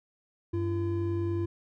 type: tone pair together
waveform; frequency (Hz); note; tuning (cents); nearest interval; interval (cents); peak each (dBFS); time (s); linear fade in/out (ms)
triangle; 96.55 / 340; G2 / F4; -26 / -46; octave + minor seventh; 2180; -28; 0.53-1.46; 10
effects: none